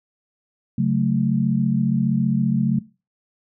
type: chord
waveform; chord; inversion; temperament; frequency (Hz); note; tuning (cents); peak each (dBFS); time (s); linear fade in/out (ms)
sine; F# minor; second; equal; 138.59 / 185 / 220; C#3 / F#3 / A3; 0 / 0 / 0; -21; 0.78-2.79; 5
effects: noise-tail reverb RT60 0.3 s tail -20 dB re dry